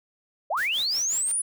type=linear sweep; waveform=sine; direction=up; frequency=523.3 to 10090 Hz; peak=-23 dBFS; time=0.5-1.42 s; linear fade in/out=10 ms
type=noise with tremolo; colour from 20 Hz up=white; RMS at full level=-39 dBFS; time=0.57-1.32 s; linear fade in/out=5 ms; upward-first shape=sine; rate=5.6 Hz; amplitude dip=85%
effects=none